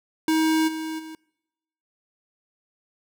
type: tone with level steps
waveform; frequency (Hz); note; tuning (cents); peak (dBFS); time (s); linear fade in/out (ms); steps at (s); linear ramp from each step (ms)
square; 317.4; D#4; +35; -19 / -29 / -37; 0.28-1.15; 2; 0.67 / 0.98; 20
effects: noise-tail reverb RT60 0.9 s tail -25 dB re dry